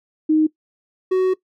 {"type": "tone pair in turn", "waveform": ["sine", "triangle"], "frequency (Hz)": [311.1, 373], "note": ["D#4", "F#4"], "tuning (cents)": [0, 14], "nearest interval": "minor third", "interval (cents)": 314, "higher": "second", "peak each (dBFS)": -12, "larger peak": "neither", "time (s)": [[0.29, 0.47], [1.11, 1.34]], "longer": "second", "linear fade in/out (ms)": 10, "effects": ["noise-tail reverb RT60 0.1 s tail -19 dB re dry"]}